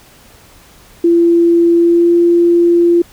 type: tone with pitch glide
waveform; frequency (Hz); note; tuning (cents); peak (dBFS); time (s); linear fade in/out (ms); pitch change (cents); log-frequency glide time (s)
sine; 340 to 343.8; F4 to F4; -46 to -27; -6; 1.04-3.02; 5; +19; 1.77-2.14
effects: pink hiss -43 dBFS RMS until 3.12 s